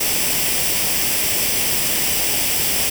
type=noise with comb filter; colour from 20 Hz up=white; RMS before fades=-19 dBFS; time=0-2.9 s; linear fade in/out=10 ms; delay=0.37 ms; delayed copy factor=+0.55; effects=none